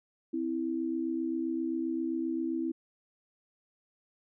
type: tone pair together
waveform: sine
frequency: 260 / 327.6 Hz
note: C4 / E4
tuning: -11 / -11 cents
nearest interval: major third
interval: 400 cents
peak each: -34 / -31 dBFS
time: 0.33-2.72 s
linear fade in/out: 10 ms
effects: none